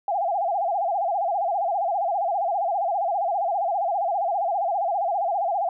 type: tone with vibrato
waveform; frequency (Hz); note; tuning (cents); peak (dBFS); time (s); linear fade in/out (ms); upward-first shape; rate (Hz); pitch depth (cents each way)
sine; 740; F#5; 0; -21; 0.08-5.69; 2; sine; 15; 190
effects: none